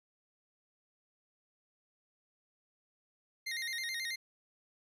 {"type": "tone with vibrato", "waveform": "25% pulse", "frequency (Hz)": 1975.5, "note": "B6", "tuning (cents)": 0, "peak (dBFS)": -32, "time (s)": [3.46, 4.16], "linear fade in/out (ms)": 10, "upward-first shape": "square", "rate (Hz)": 9.3, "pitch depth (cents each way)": 100, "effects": ["low-pass 12000 Hz 12 dB/octave"]}